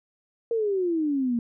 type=exponential sweep; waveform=sine; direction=down; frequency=470.6 to 230 Hz; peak=-22 dBFS; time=0.51-1.39 s; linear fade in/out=2 ms; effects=none